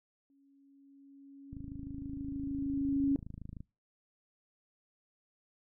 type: tone with exponential growth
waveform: sine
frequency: 277.2 Hz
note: C#4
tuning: in tune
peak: -25 dBFS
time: 0.3-3.16 s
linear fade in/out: 1 ms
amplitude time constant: 620 ms
type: click train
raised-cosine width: 5 ms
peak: -32 dBFS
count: 56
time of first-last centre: 1.53-3.605 s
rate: 26.5 Hz
effects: noise-tail reverb RT60 0.3 s tail -26 dB re dry